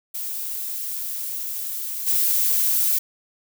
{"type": "noise with level steps", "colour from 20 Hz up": "violet", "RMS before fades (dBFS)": [-29, -20], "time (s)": [0.14, 2.99], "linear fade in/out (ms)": 10, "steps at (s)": 2.06, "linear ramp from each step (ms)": 20, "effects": []}